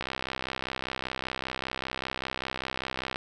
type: click train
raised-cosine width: 0.3 ms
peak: -15 dBFS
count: 206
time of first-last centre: 0.01-3.159 s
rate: 65.1 Hz
effects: none